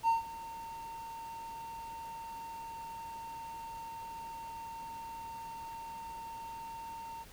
triangle tone with ADSR envelope, 913 Hz, A#5, 36 cents flat, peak -21 dBFS, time 0.03-7.25 s, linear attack 51 ms, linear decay 140 ms, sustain -19 dB, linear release 35 ms, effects tanh soft clip ceiling -17 dBFS + pink hiss -55 dBFS RMS until 7.32 s

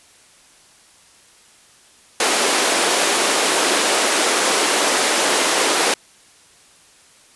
pink high-pass noise, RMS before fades -17 dBFS, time 2.2-5.94 s, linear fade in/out 2 ms, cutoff 320 Hz, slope 24 dB/octave, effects white hiss -50 dBFS RMS until 7.35 s + resampled to 24000 Hz

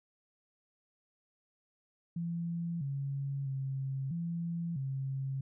sine tone with pitch steps, 169.5 / 138.6 / 134.8 / 169.2 / 134.9 Hz, E3 / C#3 / C#3 / E3 / C#3, +49 / 0 / -48 / +45 / -47 cents, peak -33 dBFS, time 2.16-5.41 s, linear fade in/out 5 ms, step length 650 ms, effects none

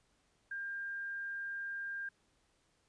sine tone, 1600 Hz, G6, 35 cents sharp, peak -38 dBFS, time 0.51-2.09 s, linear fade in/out 5 ms, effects pink hiss -74 dBFS RMS until 2.88 s + resampled to 22050 Hz

